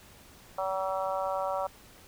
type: harmonic tone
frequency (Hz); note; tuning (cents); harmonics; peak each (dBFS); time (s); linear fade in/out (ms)
190.4; F#3; +50; 3 / 4 / 5 / 6 / 7; -32 / -34 / -36 / -38 / -39; 0.58-1.67; 5
effects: pink hiss -54 dBFS RMS until 2.07 s